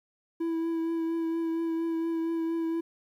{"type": "tone with vibrato", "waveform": "triangle", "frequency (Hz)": 329.6, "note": "E4", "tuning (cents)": 0, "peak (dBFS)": -25, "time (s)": [0.4, 2.81], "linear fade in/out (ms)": 10, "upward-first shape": "triangle", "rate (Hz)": 4.3, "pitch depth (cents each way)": 20, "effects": ["11-bit"]}